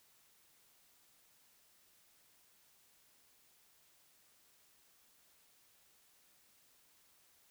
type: silence
effects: white hiss -69 dBFS RMS until 7.5 s